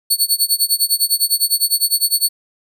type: tone with tremolo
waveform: 15% pulse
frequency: 4435 Hz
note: C#8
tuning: in tune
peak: -4 dBFS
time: 0.1-2.29 s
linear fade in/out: 10 ms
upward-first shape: sine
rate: 9.9 Hz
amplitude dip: 95%
effects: none